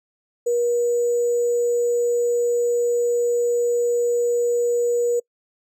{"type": "tone with sample-and-hold", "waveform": "sine", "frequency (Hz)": 478.7, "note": "A#4", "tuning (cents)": 46, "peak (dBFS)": -17, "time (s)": [0.46, 5.2], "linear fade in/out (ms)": 10, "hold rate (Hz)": 7350, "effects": ["noise-tail reverb RT60 0.1 s tail -26 dB re dry", "low-pass 12000 Hz 12 dB/octave"]}